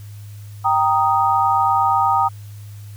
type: chord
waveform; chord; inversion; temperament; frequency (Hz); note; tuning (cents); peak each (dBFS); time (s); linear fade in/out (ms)
sine; Eb major; first; equal; 784 / 932.3 / 1244.5; G5 / Bb5 / Eb6; 0 / 0 / 0; -18; 0.64-2.29; 20
effects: added 103 Hz sine -33 dBFS peak until 2.96 s + white hiss -50 dBFS RMS until 2.96 s